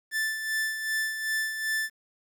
45% pulse tone with tremolo, 1760 Hz, A6, in tune, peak -25 dBFS, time 0.11-1.9 s, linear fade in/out 50 ms, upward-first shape sine, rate 2.6 Hz, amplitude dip 55%, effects 10-bit

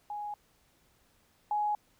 sine tone pair in turn, 830.6 / 836.4 Hz, G#5 / G#5, 0 / +12 cents, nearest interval unison, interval 12 cents, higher second, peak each -35 / -27 dBFS, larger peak second, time 0.1-0.34 / 1.51-1.75 s, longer neither, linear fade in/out 2 ms, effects pink hiss -68 dBFS RMS until 1.99 s

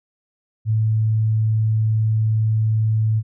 sine tone, 109.7 Hz, A2, 5 cents flat, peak -15 dBFS, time 0.65-3.23 s, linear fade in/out 50 ms, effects none

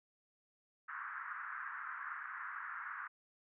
white band-pass noise, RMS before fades -45 dBFS, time 0.88-3.08 s, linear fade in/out 10 ms, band 1100 to 1700 Hz, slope 48 dB/octave, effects none

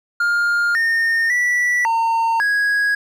triangle tone with pitch steps, 1409 / 1830 / 1957 / 912 / 1657 Hz, F6 / A#6 / B6 / A#5 / G#6, +15 / -32 / -16 / -38 / -4 cents, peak -13 dBFS, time 0.2-2.95 s, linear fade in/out 5 ms, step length 550 ms, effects none

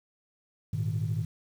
sine chord, Ab suspended second, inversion none, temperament just, 103.83 / 116.8 / 155.74 Hz, Ab2 / Bb2 / Eb3, 0 / +4 / +2 cents, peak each -30 / -31 / -31 dBFS, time 0.73-1.25 s, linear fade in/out 5 ms, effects tanh soft clip ceiling -21 dBFS + 9-bit

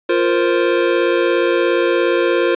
square chord, F suspended fourth, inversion none, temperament equal, 349.2 / 466.2 / 523.3 Hz, F4 / Bb4 / C5, 0 / 0 / 0 cents, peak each -17 / -19 / -19 dBFS, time 0.09-2.55 s, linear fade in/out 5 ms, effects resampled to 8000 Hz + 7-bit

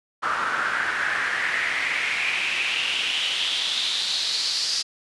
pink noise with band-pass filter sweep, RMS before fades -25 dBFS, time 0.22-4.83 s, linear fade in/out 20 ms, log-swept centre 1300 to 4900 Hz, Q 4.6, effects resampled to 24000 Hz

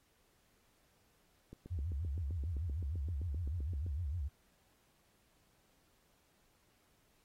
click train, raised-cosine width 3 ms, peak -36 dBFS, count 19, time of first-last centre 1.53-3.865 s, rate 7.71 Hz
sine tone with vibrato, 77.78 Hz, D#2, in tune, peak -35 dBFS, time 1.7-4.29 s, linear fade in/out 20 ms, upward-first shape sine, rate 6.6 Hz, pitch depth 270 cents each way
effects pink hiss -73 dBFS RMS until 7.24 s + AAC 48 kbps

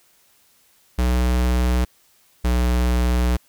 square tone pair in turn, 61.7 / 61.06 Hz, B1 / B1, -1 / -19 cents, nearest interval unison, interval 18 cents, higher first, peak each -17 dBFS, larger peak neither, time 0.98-1.85 / 2.44-3.37 s, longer second, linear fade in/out 10 ms, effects white hiss -58 dBFS RMS until 3.48 s

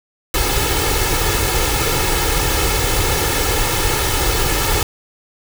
pink noise with comb filter, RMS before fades -17 dBFS, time 0.34-4.83 s, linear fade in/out 2 ms, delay 2.3 ms, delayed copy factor +0.7, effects none

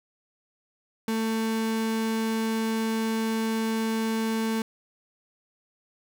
35% pulse tone, 223 Hz, A3, 23 cents sharp, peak -23 dBFS, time 1.08-4.62 s, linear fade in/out 2 ms, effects none

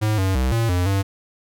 square tone with pitch steps, 107.7 / 95.1 / 64.4 / 114.8 / 89.3 / 97.9 Hz, A2 / F#2 / C2 / A#2 / F2 / G2, -37 / +48 / -27 / -26 / +39 / -2 cents, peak -18 dBFS, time 0.01-1.03 s, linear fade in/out 20 ms, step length 170 ms, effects none

